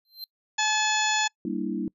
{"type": "tone with exponential growth", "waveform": "square", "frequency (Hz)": 4129, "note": "C8", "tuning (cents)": -24, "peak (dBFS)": -32, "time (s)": [0.05, 0.24], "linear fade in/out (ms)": 1, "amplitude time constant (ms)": 40}
{"type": "harmonic tone", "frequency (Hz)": 859, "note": "A5", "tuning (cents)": -42, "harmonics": [1, 2, 3, 4, 5, 6, 7, 8], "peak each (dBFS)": [-27, -27, -31, -30, -34, -37, -38, -30], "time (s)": [0.58, 1.28], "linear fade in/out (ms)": 10}
{"type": "chord", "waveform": "sine", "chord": "E half-diminished seventh", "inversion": "first", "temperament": "equal", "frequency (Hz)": [196, 233.1, 293.7, 329.6], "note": ["G3", "Bb3", "D4", "E4"], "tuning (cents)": [0, 0, 0, 0], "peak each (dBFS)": -32, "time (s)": [1.45, 1.88], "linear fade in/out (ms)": 2}
{"effects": ["noise-tail reverb RT60 0.1 s tail -25 dB re dry"]}